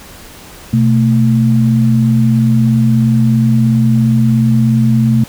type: tone pair together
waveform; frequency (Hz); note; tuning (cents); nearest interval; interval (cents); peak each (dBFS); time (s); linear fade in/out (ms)
sine; 125.5 / 222.5; B2 / A3; +28 / +20; minor seventh; 992; -10; 0.73-5.24; 5
effects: pink hiss -35 dBFS RMS until 5.28 s